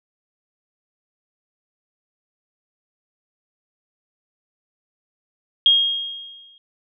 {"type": "tone with exponential decay", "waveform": "sine", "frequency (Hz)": 3253, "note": "G#7", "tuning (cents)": -37, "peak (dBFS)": -9, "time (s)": [5.66, 6.58], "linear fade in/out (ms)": 1, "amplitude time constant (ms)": 200, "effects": []}